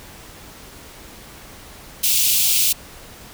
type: high-pass noise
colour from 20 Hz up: white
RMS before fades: -17 dBFS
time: 2.03-2.73 s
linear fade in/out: 10 ms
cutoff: 2500 Hz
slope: 48 dB/octave
effects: pink hiss -41 dBFS RMS until 3.33 s